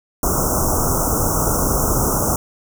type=band-stop noise; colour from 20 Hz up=pink; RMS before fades=-18 dBFS; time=0.23-2.36 s; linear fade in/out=2 ms; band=1400 to 5600 Hz; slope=96 dB/octave; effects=none